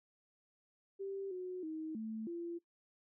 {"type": "tone with pitch steps", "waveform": "sine", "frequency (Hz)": [391.3, 365.8, 315.5, 220.4, 341.5], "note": ["G4", "F#4", "D#4", "A3", "F4"], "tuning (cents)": [-3, -20, 24, 3, -39], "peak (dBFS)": -39, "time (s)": [0.99, 2.59], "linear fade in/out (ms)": 20, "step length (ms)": 320, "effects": ["noise-tail reverb RT60 0.1 s tail -18 dB re dry"]}